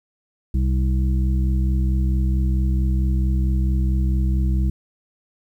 harmonic tone, 64.5 Hz, C2, 24 cents flat, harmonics 1 / 2 / 3 / 5, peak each -17 / -26 / -27 / -33 dBFS, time 0.54-4.7 s, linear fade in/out 5 ms, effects 9-bit

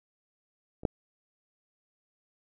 clicks, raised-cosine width 2 ms, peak -30 / -11 dBFS, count 2, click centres 0.834 / 0.852 s, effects none

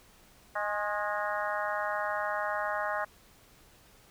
harmonic tone with a mistuned harmonic, 207.1 Hz, G#3, 5 cents flat, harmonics 3 / 4 / 5 / 6 / 7 / 8 / 9, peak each -35 / -36 / -37 / -38 / -38 / -39 / -40 dBFS, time 0.55-3.05 s, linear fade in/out 10 ms, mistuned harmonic 5, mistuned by +48 cents, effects pink hiss -59 dBFS RMS until 4.1 s

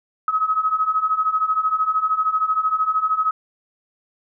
sine beating tone pair, 1268 / 1281 Hz, D#6 / E6, +32 / -50 cents, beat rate 13 Hz, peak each -22 / -19 dBFS, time 0.28-3.31 s, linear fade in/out 2 ms, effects none

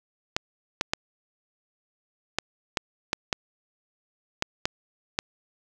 clicks, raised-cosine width 0.2 ms, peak -6 dBFS, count 10, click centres 0.365 / 0.811 / 0.935 / 2.386 / 2.772 / 3.131 / 3.328 / 4.424 / 4.655 / 5.189 s, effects none

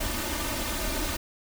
pink noise with comb filter, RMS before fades -30 dBFS, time 0-1.17 s, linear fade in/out 10 ms, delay 3.3 ms, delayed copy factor +0.8, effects none

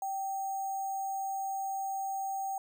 sine tone with sample-and-hold, 777 Hz, G5, 16 cents flat, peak -32 dBFS, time 0.02-2.58 s, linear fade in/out 2 ms, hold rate 7350 Hz, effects none

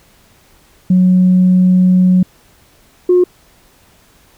sine tone pair in turn, 183.3 / 359.7 Hz, F#3 / F#4, -16 / -49 cents, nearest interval octave, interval 1167 cents, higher second, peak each -5 dBFS, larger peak neither, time 0.9-2.23 / 3.09-3.24 s, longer first, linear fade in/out 5 ms, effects tanh soft clip ceiling -2 dBFS + pink hiss -49 dBFS RMS until 4.37 s

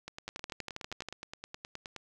two click trains, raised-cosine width 0.2 ms, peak -21 / -24 dBFS, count 11 / 19, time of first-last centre 0.28-1.086 / 0.08-1.963 s, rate 12.4 / 9.56 Hz, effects none

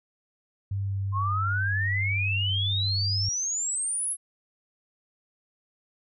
sine tone with vibrato, 98.3 Hz, G2, 5 cents sharp, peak -26 dBFS, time 0.71-3.29 s, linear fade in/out 5 ms, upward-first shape sine, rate 2.6 Hz, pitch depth 9 cents each way
sine exponential sweep, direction up, 1046.5 to 11110 Hz, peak -26 dBFS, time 1.12-4.17 s, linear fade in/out 50 ms
effects none

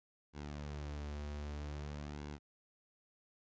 sawtooth tone with flanger, 73.42 Hz, D2, in tune, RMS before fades -44 dBFS, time 0.33-2.39 s, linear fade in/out 50 ms, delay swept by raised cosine 1.6 to 6.8 ms, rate 0.52 Hz, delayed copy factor -0.5, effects resampled to 16000 Hz

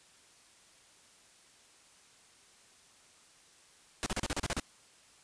pink noise bursts, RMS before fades -33 dBFS, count 9, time 4.03-4.598 s, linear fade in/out 0 ms, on 32 ms, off 35 ms, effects white hiss -61 dBFS RMS until 5.23 s + resampled to 22050 Hz

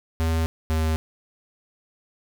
square tone pair in turn, 81.2 / 79.39 Hz, E2 / D#2, -26 / +35 cents, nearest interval unison, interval 39 cents, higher first, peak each -21 dBFS, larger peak neither, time 0.2-0.46 / 0.7-0.96 s, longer neither, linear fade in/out 0 ms, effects none

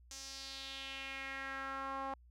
sawtooth tone with band-pass filter sweep, 270.2 Hz, C#4, 44 cents flat, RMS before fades -44 dBFS, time 0.11-2.14 s, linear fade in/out 2 ms, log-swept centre 6300 to 910 Hz, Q 2.9, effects added 60 Hz sine -59 dBFS peak until 2.3 s

